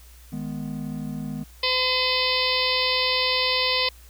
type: chord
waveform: triangle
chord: G# minor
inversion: second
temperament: equal with one note detuned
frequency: 155.56 / 208.6 / 246.9 Hz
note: D#3 / G#3 / B3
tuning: 0 / +8 / 0 cents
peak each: -31 dBFS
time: 0.32-1.44 s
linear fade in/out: 10 ms
type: harmonic tone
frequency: 510 Hz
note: C5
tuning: 44 cents flat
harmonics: 1 / 2 / 4 / 5 / 6 / 7 / 8 / 9 / 10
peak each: -29 / -29 / -29 / -29 / -29 / -29 / -29 / -29 / -29 dBFS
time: 1.63-3.89 s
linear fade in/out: 5 ms
effects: added 60 Hz sine -46 dBFS peak until 4.09 s + white hiss -53 dBFS RMS until 4.09 s